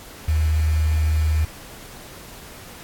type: tone with quantisation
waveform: sine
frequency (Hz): 77.78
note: D#2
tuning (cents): 0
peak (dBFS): -16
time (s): 0.28-1.45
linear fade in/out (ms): 5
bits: 6
effects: pink hiss -41 dBFS RMS until 2.83 s + AAC 64 kbps